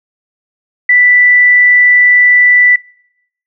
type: tone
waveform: sine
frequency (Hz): 1975.5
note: B6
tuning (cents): 0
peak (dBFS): -4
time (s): 0.89-2.76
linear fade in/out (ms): 5
effects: noise-tail reverb RT60 0.8 s tail -24 dB re dry